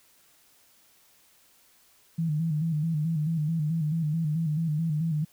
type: tone with vibrato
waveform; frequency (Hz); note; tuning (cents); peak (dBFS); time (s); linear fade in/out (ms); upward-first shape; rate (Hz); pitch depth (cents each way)
sine; 157.8; D#3; +25; -24; 2.18-5.25; 10; square; 4.6; 75
effects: white hiss -61 dBFS RMS until 5.32 s